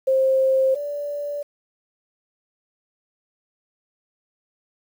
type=tone pair in turn; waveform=sine; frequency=529 / 579.7 Hz; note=C5 / D5; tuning=+19 / -23 cents; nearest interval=major second; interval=158 cents; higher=second; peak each=-15 / -25 dBFS; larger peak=first; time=0.07-0.75 / 0.75-1.43 s; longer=neither; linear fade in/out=10 ms; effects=8-bit